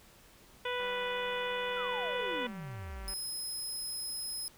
harmonic tone, 493.9 Hz, B4, in tune, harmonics 1 / 2 / 3 / 4 / 5 / 6 / 7, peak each -36 / -39 / -41 / -42 / -43 / -44 / -44 dBFS, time 0.65-2.47 s, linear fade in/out 5 ms
click train, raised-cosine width 0.5 ms, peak -35 dBFS, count 452, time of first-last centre 0.8-3.137 s, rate 193 Hz
sine exponential sweep, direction down, 1568 to 40.59 Hz, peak -40 dBFS, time 1.73-3.15 s, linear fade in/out 50 ms
20% pulse tone, 5110 Hz, D#8, 45 cents sharp, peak -31 dBFS, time 3.08-4.48 s, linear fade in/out 0 ms
effects pink hiss -59 dBFS RMS until 4.57 s

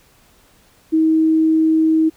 sine tone, 318.3 Hz, D#4, 39 cents sharp, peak -11 dBFS, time 0.92-2.1 s, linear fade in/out 20 ms, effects pink hiss -53 dBFS RMS until 2.16 s

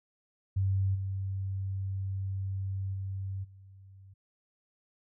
sine tone with level steps, 96.5 Hz, G2, 27 cents flat, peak -25 / -31 / -33 / -50 dBFS, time 0.56-4.14 s, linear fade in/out 10 ms, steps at 0.94 / 2.93 / 3.43 s, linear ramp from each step 20 ms, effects none

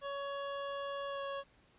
25% pulse tone with pitch glide, 560 to 554.8 Hz, C#5 to C#5, +18 to +1 cents, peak -34 dBFS, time 0.01-1.44 s, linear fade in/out 50 ms, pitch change -17 cents, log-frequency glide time 1.08-1.21 s, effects pink hiss -67 dBFS RMS until 1.78 s + resampled to 8000 Hz

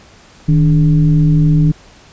sine tone with frequency modulation, 155.56 Hz, D#3, in tune, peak -7 dBFS, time 0.48-1.72 s, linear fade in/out 10 ms, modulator 134 Hz, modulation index 0.61, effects pink hiss -43 dBFS RMS until 2.12 s + resampled to 16000 Hz

